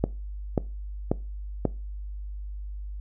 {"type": "click train", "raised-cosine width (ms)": 2, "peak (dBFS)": -8, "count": 4, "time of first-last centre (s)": [0.04, 1.653], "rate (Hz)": 1.86, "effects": ["noise-tail reverb RT60 0.3 s tail -21 dB re dry", "added 50 Hz sine -33 dBFS peak until 3 s"]}